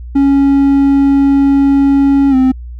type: tone with pitch glide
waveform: triangle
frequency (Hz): 277.2 to 260.1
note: C#4 to C4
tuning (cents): 0 to -10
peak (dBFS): -4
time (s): 0.15-2.52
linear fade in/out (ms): 10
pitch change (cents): -110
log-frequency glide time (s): 2.3-2.35
effects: added 60 Hz sine -24 dBFS peak until 2.79 s